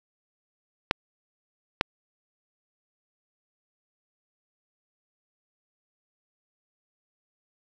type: clicks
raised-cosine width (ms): 0.3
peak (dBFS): -4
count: 2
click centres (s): 0.911 / 1.811
effects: none